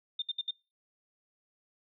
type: tone bursts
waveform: sine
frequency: 3618 Hz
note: A7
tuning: 48 cents sharp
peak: -30 dBFS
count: 4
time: 0.19-0.509 s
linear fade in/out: 5 ms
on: 31 ms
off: 65 ms
effects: noise-tail reverb RT60 0.3 s tail -24 dB re dry